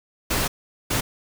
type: noise bursts at uneven times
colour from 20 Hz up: pink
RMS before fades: -23 dBFS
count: 2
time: 0.3-0.48 / 0.9-1.01 s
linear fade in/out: 10 ms
effects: none